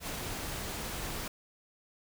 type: noise with ADSR envelope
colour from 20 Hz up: pink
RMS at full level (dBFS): -36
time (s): 0-1.28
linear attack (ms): 73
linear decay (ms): 34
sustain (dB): -2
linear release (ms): 4
effects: none